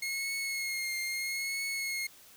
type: tone with vibrato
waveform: sawtooth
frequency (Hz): 2158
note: C#7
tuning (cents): -47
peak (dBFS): -29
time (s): 0.02-2.07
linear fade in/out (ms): 5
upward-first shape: triangle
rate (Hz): 0.77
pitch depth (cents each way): 37
effects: white hiss -56 dBFS RMS until 2.36 s